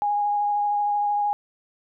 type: tone with vibrato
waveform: sine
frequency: 824 Hz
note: G#5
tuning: 14 cents flat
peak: -20 dBFS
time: 0.02-1.33 s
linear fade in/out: 0 ms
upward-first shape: sine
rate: 13 Hz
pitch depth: 12 cents each way
effects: none

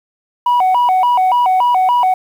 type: tone with vibrato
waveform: sine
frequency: 852 Hz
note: G#5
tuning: 44 cents sharp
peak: -7 dBFS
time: 0.46-2.14 s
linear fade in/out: 5 ms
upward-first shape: square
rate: 3.5 Hz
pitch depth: 230 cents each way
effects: tanh soft clip ceiling -8 dBFS + 7-bit

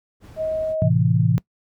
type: noise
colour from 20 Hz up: brown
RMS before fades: -38 dBFS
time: 0.2-0.76 s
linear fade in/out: 50 ms
type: tone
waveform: sine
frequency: 632 Hz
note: D#5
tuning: 27 cents sharp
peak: -21 dBFS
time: 0.36-0.9 s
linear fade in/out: 50 ms
type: chord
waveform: sine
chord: A minor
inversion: none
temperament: equal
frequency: 110 / 130.81 / 164.81 Hz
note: A2 / C3 / E3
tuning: 0 / 0 / 0 cents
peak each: -19 dBFS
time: 0.82-1.38 s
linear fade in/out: 0 ms
effects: noise-tail reverb RT60 0.1 s tail -22 dB re dry + high-pass 60 Hz 12 dB/octave

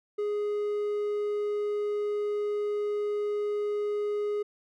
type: tone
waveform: triangle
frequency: 415.3 Hz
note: G#4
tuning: in tune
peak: -25 dBFS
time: 0.18-4.43 s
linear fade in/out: 10 ms
effects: none

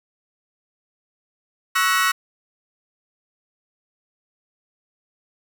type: chord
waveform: 35% pulse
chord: F# dominant seventh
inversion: second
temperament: equal with one note detuned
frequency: 1108.7 / 1318.5 / 1480 / 1904.9 Hz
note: C#6 / E6 / F#6 / A#6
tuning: 0 / 0 / 0 / +37 cents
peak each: -21 dBFS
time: 1.75-2.12 s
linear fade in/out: 10 ms
effects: none

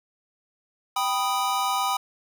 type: chord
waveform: square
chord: G augmented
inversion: none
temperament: equal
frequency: 784 / 987.8 / 1244.5 Hz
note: G5 / B5 / D#6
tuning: 0 / 0 / 0 cents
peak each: -28 dBFS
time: 0.96-1.97 s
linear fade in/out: 5 ms
effects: none

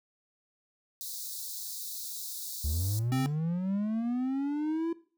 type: high-pass noise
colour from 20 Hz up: white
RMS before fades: -39 dBFS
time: 1.01-2.99 s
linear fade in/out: 0 ms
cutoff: 3700 Hz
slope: 96 dB/octave
type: linear sweep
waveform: triangle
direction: up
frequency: 69.3 to 338.1 Hz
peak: -26 dBFS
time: 2.64-4.93 s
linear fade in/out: 5 ms
type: tone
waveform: square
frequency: 261.6 Hz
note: C4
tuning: in tune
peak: -29 dBFS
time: 3.12-3.26 s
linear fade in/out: 0 ms
effects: noise-tail reverb RT60 0.4 s tail -18 dB re dry

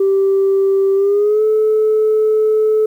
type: tone with pitch glide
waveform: sine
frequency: 390 to 432.7 Hz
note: G4 to A4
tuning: -9 to -29 cents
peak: -9 dBFS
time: 0-2.86 s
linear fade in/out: 5 ms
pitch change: +180 cents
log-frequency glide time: 0.95-1.43 s
effects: tanh soft clip ceiling -7 dBFS + 8-bit

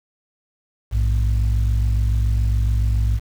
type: tone pair together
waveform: sine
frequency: 58.39 / 105.5 Hz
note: A#1 / G#2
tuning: +4 / +28 cents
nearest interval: minor seventh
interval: 1024 cents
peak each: -15 / -19 dBFS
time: 0.91-3.2 s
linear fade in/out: 50 ms
effects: tanh soft clip ceiling -12 dBFS + 7-bit

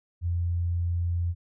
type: tone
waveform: sine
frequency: 86.4 Hz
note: F2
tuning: 18 cents flat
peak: -24 dBFS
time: 0.21-1.35 s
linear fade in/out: 50 ms
effects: none

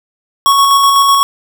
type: tone with tremolo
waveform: square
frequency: 1108.7 Hz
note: C#6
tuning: in tune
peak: -6 dBFS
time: 0.46-1.23 s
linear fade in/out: 0 ms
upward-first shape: square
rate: 8 Hz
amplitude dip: 25%
effects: none

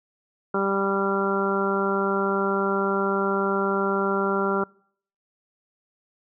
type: harmonic tone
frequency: 196.4 Hz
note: G3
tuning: 4 cents sharp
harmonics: 1 / 2 / 3 / 4 / 5 / 6 / 7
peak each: -28 / -25 / -31 / -33 / -32 / -33 / -27 dBFS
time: 0.54-4.64 s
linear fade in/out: 5 ms
effects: noise-tail reverb RT60 0.6 s tail -26 dB re dry

